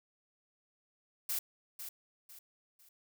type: noise with echo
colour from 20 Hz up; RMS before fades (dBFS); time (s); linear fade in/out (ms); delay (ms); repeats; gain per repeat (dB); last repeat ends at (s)
blue; -35; 1.29-1.39; 5; 500; 3; -9; 2.89
effects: none